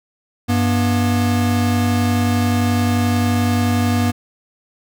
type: tone pair together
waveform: square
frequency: 97.4 / 240.8 Hz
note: G2 / B3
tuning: -11 / -44 cents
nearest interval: octave + major third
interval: 1567 cents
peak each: -18 dBFS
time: 0.48-4.12 s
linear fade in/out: 20 ms
effects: none